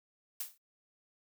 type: noise with exponential decay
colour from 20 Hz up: blue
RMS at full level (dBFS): -34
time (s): 0.4-0.58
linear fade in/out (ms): 5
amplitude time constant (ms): 38
effects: noise-tail reverb RT60 0.1 s tail -24 dB re dry